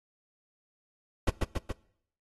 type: noise with echo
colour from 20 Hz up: brown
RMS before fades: -24 dBFS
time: 1.27-1.3 s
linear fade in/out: 5 ms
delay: 140 ms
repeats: 3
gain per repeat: -3 dB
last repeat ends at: 1.72 s
effects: noise-tail reverb RT60 0.7 s tail -22 dB re dry + AAC 32 kbps